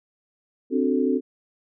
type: chord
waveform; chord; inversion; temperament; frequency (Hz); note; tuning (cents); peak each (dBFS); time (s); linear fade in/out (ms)
sine; D dominant seventh; third; equal; 261.6 / 293.7 / 370 / 440; C4 / D4 / F#4 / A4; 0 / 0 / 0 / 0; -22 / -26 / -26 / -26; 0.7-1.21; 50
effects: none